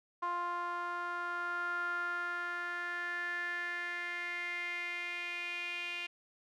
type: tone with band-pass filter sweep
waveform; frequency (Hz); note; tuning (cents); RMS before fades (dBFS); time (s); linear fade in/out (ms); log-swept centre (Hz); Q
sawtooth; 349.9; F4; +3; -38; 0.22-6.07; 10; 1100 to 2600; 6.7
effects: none